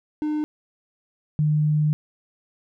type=tone pair in turn; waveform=triangle / sine; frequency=302.9 / 151.45 Hz; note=D#4 / D#3; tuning=-46 / -46 cents; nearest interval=octave; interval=1200 cents; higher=first; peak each=-20 / -17 dBFS; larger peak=second; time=0.22-0.44 / 1.39-1.93 s; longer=second; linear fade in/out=0 ms; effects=none